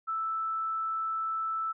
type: tone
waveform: sine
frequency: 1318.5 Hz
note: E6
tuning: in tune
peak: -29 dBFS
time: 0.07-1.73 s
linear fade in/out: 20 ms
effects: none